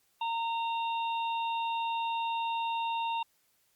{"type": "harmonic tone", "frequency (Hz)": 920, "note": "A#5", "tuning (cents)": -23, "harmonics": [1, 3, 4], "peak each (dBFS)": [-30, -40, -42], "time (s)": [0.21, 3.23], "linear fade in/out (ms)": 5, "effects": ["white hiss -71 dBFS RMS until 3.75 s", "Opus 48 kbps"]}